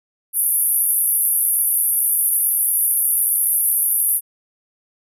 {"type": "band-pass noise", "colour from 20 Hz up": "white", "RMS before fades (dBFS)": -18, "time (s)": [0.33, 4.21], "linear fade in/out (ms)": 50, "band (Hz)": [9800, 13000], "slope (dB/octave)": 96, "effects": []}